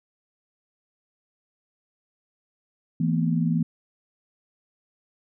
sine chord, E suspended fourth, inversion none, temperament equal with one note detuned, 164.81 / 225.7 / 246.9 Hz, E3 / A3 / B3, 0 / +44 / 0 cents, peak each -22 / -27 / -27 dBFS, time 3-3.63 s, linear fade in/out 5 ms, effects none

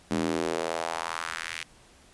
square tone with high-pass filter sweep, 41.2 Hz, E1, in tune, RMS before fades -31 dBFS, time 0.11-1.63 s, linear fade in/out 0 ms, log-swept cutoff 220 to 2300 Hz, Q 2, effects pink hiss -56 dBFS RMS until 2.13 s + resampled to 24000 Hz

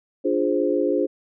sine chord, D half-diminished seventh, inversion none, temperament equal, 293.7 / 349.2 / 415.3 / 523.3 Hz, D4 / F4 / Ab4 / C5, 0 / 0 / 0 / 0 cents, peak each -24 dBFS, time 0.24-1.07 s, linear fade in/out 20 ms, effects none

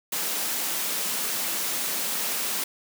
white high-pass noise, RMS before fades -28 dBFS, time 0.12-2.64 s, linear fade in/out 5 ms, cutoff 160 Hz, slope 48 dB/octave, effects none

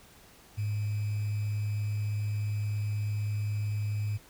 sine tone with sample-and-hold, 104.6 Hz, G#2, 13 cents sharp, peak -28 dBFS, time 0.57-4.18 s, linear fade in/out 20 ms, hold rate 2450 Hz, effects pink hiss -56 dBFS RMS until 4.29 s

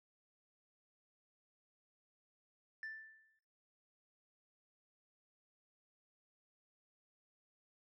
sine tone with exponential decay, 1767 Hz, A6, 7 cents sharp, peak -39 dBFS, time 2.83-3.39 s, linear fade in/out 1 ms, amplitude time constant 120 ms, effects noise-tail reverb RT60 0.5 s tail -18 dB re dry + tanh soft clip ceiling -41 dBFS

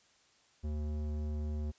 square tone with low-pass filter, 75.3 Hz, D2, 44 cents sharp, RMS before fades -36 dBFS, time 0.63-1.72 s, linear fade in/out 20 ms, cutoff 450 Hz, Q 0.58, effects white hiss -67 dBFS RMS until 1.78 s + resampled to 16000 Hz

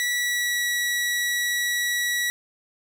sawtooth tone with pitch glide, 1948 to 1934.5 Hz, B6 to B6, -24 to -36 cents, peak -19 dBFS, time 0-2.3 s, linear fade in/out 0 ms, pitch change -12 cents, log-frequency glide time 0.13-0.64 s, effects none

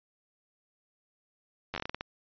slowing click train, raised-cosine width 0.3 ms, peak -18 dBFS, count 10, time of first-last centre 1.74-2.009 s, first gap 10 ms, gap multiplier 1.26, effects resampled to 11025 Hz

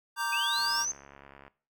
square chord, G minor, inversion first, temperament equal, 932.3 / 1174.7 / 1568 Hz, Bb5 / D6 / G6, 0 / 0 / 0 cents, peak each -34 / -36 / -33 dBFS, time 0.16-0.86 s, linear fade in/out 50 ms
sine linear sweep, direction up, 2448 to 6350 Hz, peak -29 dBFS, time 0.32-0.92 s, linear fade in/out 10 ms
click train, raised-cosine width 0.5 ms, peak -34 dBFS, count 63, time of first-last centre 0.59-1.48 s, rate 69.7 Hz
effects noise-tail reverb RT60 0.4 s tail -19 dB re dry

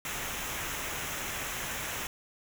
pink noise with comb filter, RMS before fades -36 dBFS, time 0.05-2.07 s, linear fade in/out 2 ms, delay 0.22 ms, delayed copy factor -0.6, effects none

